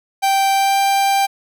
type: tone with pitch glide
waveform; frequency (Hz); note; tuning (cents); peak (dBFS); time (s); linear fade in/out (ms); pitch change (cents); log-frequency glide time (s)
45% pulse; 782 to 788.8; G5 to G5; -4 to +11; -13; 0.22-1.27; 20; +15; 0.52-0.8
effects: none